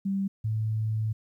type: tone pair in turn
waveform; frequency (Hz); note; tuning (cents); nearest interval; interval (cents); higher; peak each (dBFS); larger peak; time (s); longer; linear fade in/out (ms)
sine; 195.4 / 109.41; G3 / A2; -5 / -9; minor seventh; 1004; first; -25; neither; 0.05-0.28 / 0.44-1.13; second; 10
effects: 11-bit